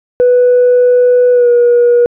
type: tone with pitch glide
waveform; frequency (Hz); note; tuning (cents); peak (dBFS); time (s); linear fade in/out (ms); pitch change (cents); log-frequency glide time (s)
sine; 493.9 to 480.7; B4 to B4; 0 to -47; -3; 0.2-2.06; 0; -47; 1.32-1.49
effects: tanh soft clip ceiling -2 dBFS